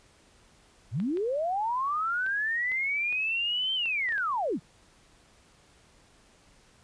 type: linear two-way sweep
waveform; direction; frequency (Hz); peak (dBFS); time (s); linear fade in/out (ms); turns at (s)
sine; up then down; 87.31 to 3136 to 113.6; -26; 0.91-4.6; 50; 3.74
type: clicks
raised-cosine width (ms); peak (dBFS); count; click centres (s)
0.3; -29; 9; 1.001 / 1.172 / 2.264 / 2.718 / 3.126 / 3.858 / 4.089 / 4.123 / 4.18
effects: pink hiss -60 dBFS RMS until 6.83 s + resampled to 22050 Hz